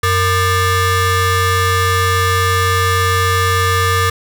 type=ring-modulated tone; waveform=30% pulse; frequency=554.4 Hz; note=C#5; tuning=in tune; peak=-6 dBFS; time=0.03-4.1 s; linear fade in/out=5 ms; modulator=647 Hz; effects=none